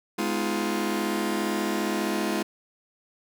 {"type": "chord", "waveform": "sawtooth", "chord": "F half-diminished seventh", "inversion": "first", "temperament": "just", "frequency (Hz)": [209.5, 251.4, 314.3, 349.2], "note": ["Ab3", "Cb4", "Eb4", "F4"], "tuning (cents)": [15, 31, 18, 0], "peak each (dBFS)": [-25, -30, -27, -26], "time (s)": [0.18, 2.43], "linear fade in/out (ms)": 10, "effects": []}